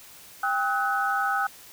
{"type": "tone cluster", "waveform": "sine", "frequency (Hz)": [794, 1278, 1490], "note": ["G5", "D#6", "F#6"], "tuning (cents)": [22, 46, 12], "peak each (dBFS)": -27, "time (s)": [0.43, 1.47], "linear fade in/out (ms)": 5, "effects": ["white hiss -48 dBFS RMS until 1.72 s"]}